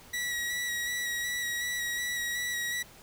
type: tone with vibrato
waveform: sawtooth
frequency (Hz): 1929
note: B6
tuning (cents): -41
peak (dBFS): -27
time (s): 0.13-2.83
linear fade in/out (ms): 10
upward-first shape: square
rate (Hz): 2.7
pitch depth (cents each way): 18
effects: pink hiss -53 dBFS RMS until 3.02 s